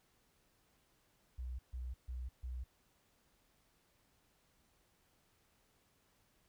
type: tone bursts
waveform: sine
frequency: 62.4 Hz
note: B1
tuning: 19 cents sharp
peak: -40 dBFS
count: 4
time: 1.38-2.64 s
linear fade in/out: 10 ms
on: 210 ms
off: 140 ms
effects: pink hiss -74 dBFS RMS until 6.48 s